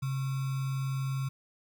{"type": "tone with sample-and-hold", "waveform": "sine", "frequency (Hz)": 134, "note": "C3", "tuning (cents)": 42, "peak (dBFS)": -29, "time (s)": [0.02, 1.29], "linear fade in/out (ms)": 10, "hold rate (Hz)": 1225, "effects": []}